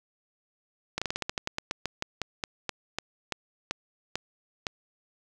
slowing click train, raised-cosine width 0.2 ms, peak -12 dBFS, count 21, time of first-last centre 0.98-4.668 s, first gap 36 ms, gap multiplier 1.15, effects none

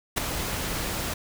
pink noise with ADSR envelope, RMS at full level -21 dBFS, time 0.16-1.14 s, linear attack 20 ms, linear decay 4 ms, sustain -9 dB, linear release 7 ms, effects none

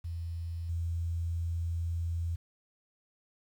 sine tone with level steps, 84.2 Hz, E2, 37 cents sharp, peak -34 / -30 dBFS, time 0.04-2.36 s, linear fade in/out 10 ms, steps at 0.69 s, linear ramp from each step 5 ms, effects 10-bit

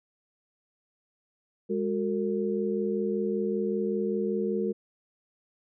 sine tone cluster, 204.6 / 368.3 / 453.5 Hz, G#3 / F#4 / A#4, -26 / -8 / -48 cents, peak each -30 dBFS, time 1.69-4.73 s, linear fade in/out 20 ms, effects none

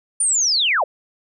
sine linear sweep, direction down, 9397 to 490 Hz, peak -15 dBFS, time 0.2-0.84 s, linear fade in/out 5 ms, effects none

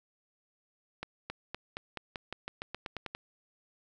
accelerating click train, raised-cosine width 0.3 ms, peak -21 dBFS, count 14, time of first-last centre 1.03-3.15 s, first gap 270 ms, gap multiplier 0.91, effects none

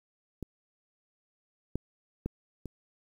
clicks, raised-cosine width 3 ms, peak -24 / -18 / -19 / -26 dBFS, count 4, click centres 0.427 / 1.756 / 2.26 / 2.657 s, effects 9-bit

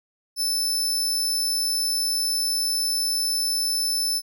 sawtooth tone, 5274 Hz, E8, in tune, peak -19 dBFS, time 0.36-4.22 s, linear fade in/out 50 ms, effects none

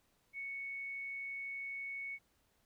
sine tone, 2217 Hz, C#7, in tune, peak -40 dBFS, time 0.33-2.19 s, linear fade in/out 50 ms, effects pink hiss -75 dBFS RMS until 2.65 s

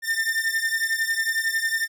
45% pulse beating tone pair, 1796 / 1807 Hz, A6 / A6, +35 / +46 cents, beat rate 11 Hz, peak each -25 / -25 dBFS, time 0.02-1.88 s, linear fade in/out 50 ms, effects none

